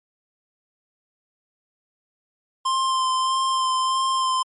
square tone with vibrato, 1047 Hz, C6, 1 cent sharp, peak -20 dBFS, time 2.65-4.43 s, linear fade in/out 10 ms, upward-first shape sine, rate 1.6 Hz, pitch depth 16 cents each way, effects MP3 48 kbps

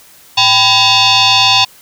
sine tone with frequency modulation, 110 Hz, A2, in tune, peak -6 dBFS, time 0.37-1.65 s, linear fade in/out 10 ms, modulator 892 Hz, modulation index 5.3, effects white hiss -42 dBFS RMS until 1.81 s

